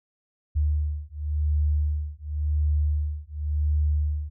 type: beating tone pair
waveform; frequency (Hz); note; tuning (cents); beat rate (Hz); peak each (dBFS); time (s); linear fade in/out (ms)
sine; 74.4 / 75.32; D2 / D2; +23 / +44; 0.92; -25; 0.55-4.3; 20
effects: none